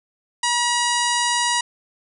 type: harmonic tone with a mistuned harmonic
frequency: 960 Hz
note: B5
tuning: 49 cents flat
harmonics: 1 / 2 / 3 / 4 / 5 / 6 / 7 / 8 / 9 / 10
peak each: -22 / -25 / -27 / -28 / -29 / -30 / -30 / -31 / -32 / -32 dBFS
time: 0.43-1.61 s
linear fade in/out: 5 ms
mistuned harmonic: 9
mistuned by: +33 cents
effects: none